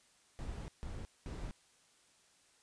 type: noise bursts at uneven times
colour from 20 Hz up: brown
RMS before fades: -43 dBFS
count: 3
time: 0.39-0.68 / 0.83-1.05 / 1.26-1.51 s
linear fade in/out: 0 ms
effects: white hiss -68 dBFS RMS until 2.62 s + resampled to 22050 Hz